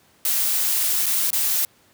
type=noise with dropouts; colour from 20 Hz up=blue; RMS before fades=-21 dBFS; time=0.25-1.65 s; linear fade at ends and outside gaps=2 ms; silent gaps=1.06-1.064 / 1.305-1.33 s; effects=pink hiss -57 dBFS RMS until 1.93 s + high-pass 100 Hz 12 dB/octave